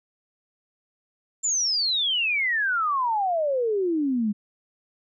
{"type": "exponential sweep", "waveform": "sine", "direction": "down", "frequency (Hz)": [7300, 200.8], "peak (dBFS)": -21, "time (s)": [1.43, 4.33], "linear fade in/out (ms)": 20, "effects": []}